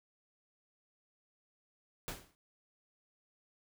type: noise with exponential decay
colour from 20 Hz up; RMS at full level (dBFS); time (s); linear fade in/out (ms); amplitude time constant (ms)
pink; -38; 2.08-2.35; 0; 58
effects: none